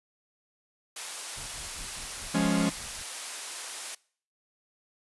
white high-pass noise, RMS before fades -37 dBFS, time 0.96-3.95 s, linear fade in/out 5 ms, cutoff 530 Hz, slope 12 dB/octave
brown noise with tremolo, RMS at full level -45 dBFS, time 1.36-3.03 s, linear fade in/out 10 ms, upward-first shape sine, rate 4.9 Hz, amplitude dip 75%
45% pulse chord, Db major, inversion first, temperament equal, 174.61 / 207.7 / 277.2 Hz, F3 / Ab3 / Db4, 0 / 0 / 0 cents, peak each -28 dBFS, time 2.34-2.7 s, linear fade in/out 10 ms
effects noise-tail reverb RT60 0.5 s tail -23 dB re dry + resampled to 24000 Hz

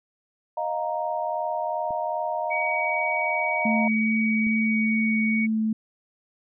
sine chord, Eb suspended second, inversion none, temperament equal with one note detuned, 622.3 / 704.9 / 932.3 Hz, Eb5 / F5 / Bb5, 0 / +16 / 0 cents, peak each -29 dBFS, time 0.57-3.88 s, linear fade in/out 5 ms
clicks, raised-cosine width 3 ms, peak -30 dBFS, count 2, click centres 1.907 / 4.469 s
sine tone with pitch glide, 2261 to 2240 Hz, C#7 to C#7, +34 to +18 cents, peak -25 dBFS, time 2.5-5.47 s, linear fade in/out 20 ms, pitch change -16 cents, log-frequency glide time 4.53-4.99 s
sine tone with vibrato, 220 Hz, A3, in tune, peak -21 dBFS, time 3.65-5.73 s, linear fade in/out 5 ms, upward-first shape sine, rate 2.4 Hz, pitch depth 8 cents each way
effects none

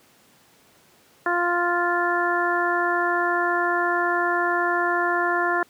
harmonic tone, 349.2 Hz, F4, in tune, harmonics 1 / 2 / 3 / 4 / 5, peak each -26 / -26 / -26 / -26 / -26 dBFS, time 1.26-5.63 s, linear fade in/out 2 ms, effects pink hiss -56 dBFS RMS until 5.69 s + high-pass 150 Hz 12 dB/octave

